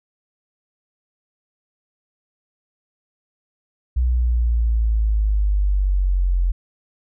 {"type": "exponential sweep", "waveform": "sine", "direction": "down", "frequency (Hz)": [62.5, 43.65], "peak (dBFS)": -15, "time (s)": [3.96, 6.52], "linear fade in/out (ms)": 10, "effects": []}